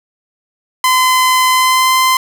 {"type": "tone with pitch glide", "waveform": "sawtooth", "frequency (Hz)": [1024, 1035.3], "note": ["C6", "C6"], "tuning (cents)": [-38, -19], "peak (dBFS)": -5, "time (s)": [0.84, 2.17], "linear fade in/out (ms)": 2, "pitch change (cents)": 19, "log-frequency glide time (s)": [1.5, 1.93], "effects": []}